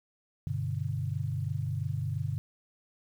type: chord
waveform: sine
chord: G major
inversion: none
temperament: equal with one note detuned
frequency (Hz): 98 / 123.83 / 146.83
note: G2 / B2 / D3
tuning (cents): 0 / +5 / 0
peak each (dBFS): -34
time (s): 0.47-2.38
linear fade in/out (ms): 0
effects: 10-bit